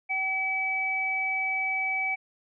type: tone pair together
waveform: sine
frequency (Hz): 764.2 / 2290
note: G5 / D7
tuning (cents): -44 / -44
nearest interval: octave + perfect fifth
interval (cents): 1900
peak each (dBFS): -33 / -26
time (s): 0.09-2.16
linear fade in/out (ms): 20
effects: none